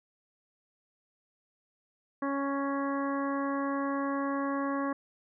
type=harmonic tone; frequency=277.7 Hz; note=C#4; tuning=3 cents sharp; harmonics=1 / 2 / 3 / 4 / 5 / 6 / 7; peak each=-31 / -36 / -42 / -35 / -47 / -42 / -48 dBFS; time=2.22-4.93 s; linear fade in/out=5 ms; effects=none